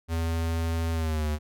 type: tone with pitch glide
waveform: square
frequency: 82.41 to 75.57 Hz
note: E2 to D#2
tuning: 0 to -50 cents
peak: -26 dBFS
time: 0.08-1.39 s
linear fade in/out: 50 ms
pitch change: -150 cents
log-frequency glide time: 0.93-1.28 s
effects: none